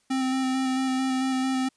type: tone with vibrato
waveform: square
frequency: 261.6 Hz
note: C4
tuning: in tune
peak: -24 dBFS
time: 0.1-1.69 s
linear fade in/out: 10 ms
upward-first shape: square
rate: 4.5 Hz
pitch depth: 13 cents each way
effects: white hiss -68 dBFS RMS until 1.76 s + resampled to 22050 Hz